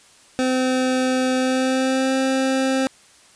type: tone with pitch glide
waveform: 25% pulse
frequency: 257.2 to 264.6 Hz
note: C4 to C4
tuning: -30 to +20 cents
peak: -14 dBFS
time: 0.39-2.87 s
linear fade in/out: 0 ms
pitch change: +50 cents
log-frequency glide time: 1.35-2.16 s
effects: white hiss -51 dBFS RMS until 3.35 s + resampled to 22050 Hz